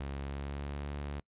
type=tone with pitch glide; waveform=sawtooth; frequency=69.3 to 71.83 Hz; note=C#2 to D2; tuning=0 to -38 cents; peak=-33 dBFS; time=0-1.2 s; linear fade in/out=5 ms; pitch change=+62 cents; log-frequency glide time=0.24-0.85 s; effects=noise-tail reverb RT60 0.1 s tail -26 dB re dry + resampled to 8000 Hz